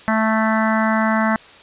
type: harmonic tone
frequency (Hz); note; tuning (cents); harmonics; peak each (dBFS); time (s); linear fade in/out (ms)
220; A3; 0; 1 / 3 / 4 / 5 / 6 / 7 / 8 / 9; -18 / -23 / -24 / -25 / -26 / -26 / -27 / -28; 0.08-1.36; 0
effects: white hiss -43 dBFS RMS until 1.62 s + resampled to 8000 Hz